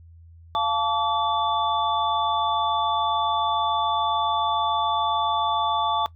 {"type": "tone cluster", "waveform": "sine", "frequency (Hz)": [695, 873, 1146, 3507], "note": ["F5", "A5", "D6", "A7"], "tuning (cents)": [-9, -14, -43, -6], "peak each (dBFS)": [-29, -24, -24, -30], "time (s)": [0.55, 6.06], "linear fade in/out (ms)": 0, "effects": ["noise-tail reverb RT60 0.1 s tail -19 dB re dry", "added 83 Hz sine -45 dBFS peak until 6.15 s"]}